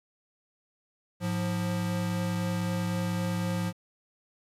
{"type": "tone pair together", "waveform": "square", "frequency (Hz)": [106.68, 176.5], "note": ["G#2", "F3"], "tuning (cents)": [47, 19], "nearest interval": "major sixth", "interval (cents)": 872, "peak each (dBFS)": [-33, -30], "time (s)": [1.2, 3.73], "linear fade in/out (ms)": 50, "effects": ["resampled to 32000 Hz", "11-bit"]}